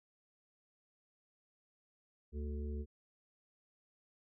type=harmonic tone with a mistuned harmonic; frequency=73.7 Hz; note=D2; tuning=7 cents sharp; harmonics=1 / 3 / 5 / 6; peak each=-38 / -47 / -50 / -52 dBFS; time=2.32-2.86 s; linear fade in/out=50 ms; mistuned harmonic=1; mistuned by=-34 cents; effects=none